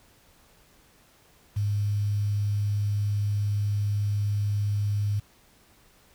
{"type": "tone with quantisation", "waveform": "sine", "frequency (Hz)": 102.9, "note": "G#2", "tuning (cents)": -16, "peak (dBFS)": -23, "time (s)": [1.56, 5.2], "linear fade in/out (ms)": 10, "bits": 8, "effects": ["pink hiss -59 dBFS RMS until 6.14 s"]}